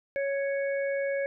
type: harmonic tone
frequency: 555 Hz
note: C#5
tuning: 2 cents sharp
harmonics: 1 / 3 / 4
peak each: -27 / -37 / -39 dBFS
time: 0.16-1.26 s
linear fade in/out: 0 ms
effects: none